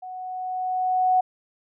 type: tone with level ramp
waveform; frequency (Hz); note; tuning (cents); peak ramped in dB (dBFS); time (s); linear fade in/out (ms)
sine; 740; F#5; 0; -34 to -15; 0.02-1.21; 10
effects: none